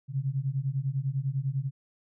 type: beating tone pair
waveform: sine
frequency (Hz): 130.6 / 140.6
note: C3 / C#3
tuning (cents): -3 / +25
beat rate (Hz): 10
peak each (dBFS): -30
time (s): 0.08-1.71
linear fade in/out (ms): 50
effects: none